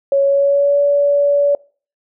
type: tone with pitch glide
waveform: sine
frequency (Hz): 554.4 to 572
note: C#5 to D5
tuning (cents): 0 to -46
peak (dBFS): -10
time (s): 0.12-1.55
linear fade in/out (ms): 2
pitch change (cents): +54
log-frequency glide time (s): 0.22-0.8
effects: noise-tail reverb RT60 0.4 s tail -24 dB re dry